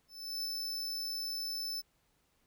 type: tone with ADSR envelope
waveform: 45% pulse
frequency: 5274 Hz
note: E8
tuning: in tune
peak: -34 dBFS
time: 0.08-1.82 s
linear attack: 370 ms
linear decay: 4 ms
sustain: -2 dB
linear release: 25 ms
effects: pink hiss -74 dBFS RMS until 2.46 s